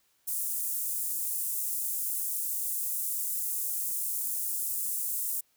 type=high-pass noise; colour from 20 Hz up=pink; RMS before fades=-32 dBFS; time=0.27-5.41 s; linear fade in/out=10 ms; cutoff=9000 Hz; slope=24 dB/octave; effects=white hiss -70 dBFS RMS until 5.56 s